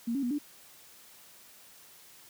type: tone with pitch steps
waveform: sine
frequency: 233.1 / 277.1 / 242.7 / 292.5 Hz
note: A#3 / C#4 / B3 / D4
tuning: 0 / -1 / -30 / -7 cents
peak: -28 dBFS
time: 0.07-0.386 s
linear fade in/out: 10 ms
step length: 79 ms
effects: white hiss -55 dBFS RMS until 2.29 s + high-pass 80 Hz 12 dB/octave